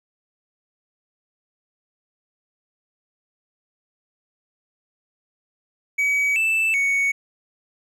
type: tone with pitch steps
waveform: triangle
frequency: 2270 / 2644 / 2226 Hz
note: C#7 / E7 / C#7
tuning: +41 / +5 / +7 cents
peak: -16 dBFS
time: 5.98-7.12 s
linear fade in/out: 10 ms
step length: 380 ms
effects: none